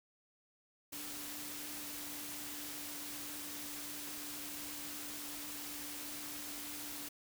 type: tone in noise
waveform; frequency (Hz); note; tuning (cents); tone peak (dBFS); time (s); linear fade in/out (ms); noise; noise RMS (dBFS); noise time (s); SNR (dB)
sine; 293.7; D4; 0; -52; 0.92-7.09; 10; white; -45; 0.92-7.09; -10
effects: none